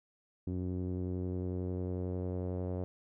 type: tone with low-pass filter sweep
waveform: sawtooth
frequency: 91.1 Hz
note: F#2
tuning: 26 cents flat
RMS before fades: -36 dBFS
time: 0.47-2.84 s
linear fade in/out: 0 ms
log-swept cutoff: 310 to 550 Hz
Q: 2.1
effects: none